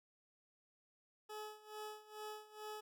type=tone with tremolo; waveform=20% pulse; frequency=426.4 Hz; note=G#4; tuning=46 cents sharp; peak=-40 dBFS; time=1.29-2.81 s; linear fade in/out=10 ms; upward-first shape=sine; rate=2.3 Hz; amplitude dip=85%; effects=none